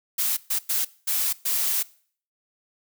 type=noise bursts at uneven times; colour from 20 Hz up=blue; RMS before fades=-24 dBFS; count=5; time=0.18-0.37 / 0.5-0.59 / 0.69-0.85 / 1.07-1.33 / 1.45-1.83 s; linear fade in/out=10 ms; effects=noise-tail reverb RT60 0.5 s tail -21 dB re dry